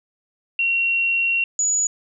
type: tone pair in turn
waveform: sine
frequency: 2739 / 6878 Hz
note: F7 / A8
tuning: -34 / -40 cents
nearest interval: octave + major third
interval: 1594 cents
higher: second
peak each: -17 dBFS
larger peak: neither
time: 0.59-1.44 / 1.59-1.87 s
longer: first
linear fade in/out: 2 ms
effects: none